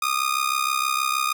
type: tone with amplitude modulation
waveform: sawtooth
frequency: 1230 Hz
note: D#6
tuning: 20 cents flat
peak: -14 dBFS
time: 0.02-1.33 s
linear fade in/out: 5 ms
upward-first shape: sine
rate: 66.4 Hz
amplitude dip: 80%
effects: none